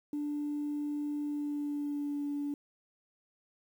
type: tone with pitch glide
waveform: sine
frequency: 293.7 to 288.2 Hz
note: D4 to D4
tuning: 0 to -33 cents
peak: -31 dBFS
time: 0.13-2.54 s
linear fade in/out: 2 ms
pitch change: -33 cents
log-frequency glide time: 1.25-2.24 s
effects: tanh soft clip ceiling -28 dBFS + 10-bit